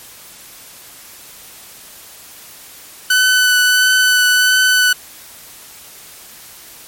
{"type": "tone with vibrato", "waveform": "sawtooth", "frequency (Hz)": 1500, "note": "F#6", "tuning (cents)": 23, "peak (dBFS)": -6, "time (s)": [3.1, 4.93], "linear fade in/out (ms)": 5, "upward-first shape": "triangle", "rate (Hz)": 1.5, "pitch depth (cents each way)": 15, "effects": ["white hiss -38 dBFS RMS until 6.87 s", "MP3 64 kbps"]}